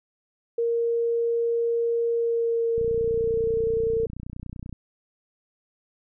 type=tone with pitch glide; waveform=sine; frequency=466.2 to 452.9 Hz; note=A#4 to A#4; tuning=0 to -50 cents; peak=-21 dBFS; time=0.58-4.06 s; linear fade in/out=5 ms; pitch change=-50 cents; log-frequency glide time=2.13-3.57 s
type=click train; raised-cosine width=5 ms; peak=-24 dBFS; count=60; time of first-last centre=2.78-4.727 s; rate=30.3 Hz
effects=none